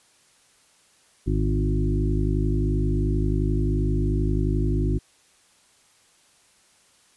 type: harmonic tone with a mistuned harmonic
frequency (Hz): 51.4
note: G#1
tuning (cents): -17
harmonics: 1 / 2 / 3 / 5 / 6 / 7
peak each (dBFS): -23 / -26 / -28 / -30 / -31 / -31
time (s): 1.26-4.99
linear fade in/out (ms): 20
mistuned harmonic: 2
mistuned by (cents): +16
effects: white hiss -59 dBFS RMS until 7.16 s + resampled to 24000 Hz